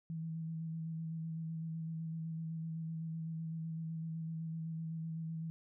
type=tone with vibrato; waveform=sine; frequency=162.1 Hz; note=E3; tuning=29 cents flat; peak=-38 dBFS; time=0.1-5.5 s; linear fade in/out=0 ms; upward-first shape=square; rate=7.9 Hz; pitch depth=16 cents each way; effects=none